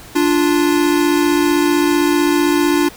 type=tone pair together; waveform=square; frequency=293.6 / 349.2 Hz; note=D4 / F4; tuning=0 / 0 cents; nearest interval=minor third; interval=300 cents; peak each=-15 / -16 dBFS; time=0.15-2.89 s; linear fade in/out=10 ms; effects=pink hiss -38 dBFS RMS until 2.96 s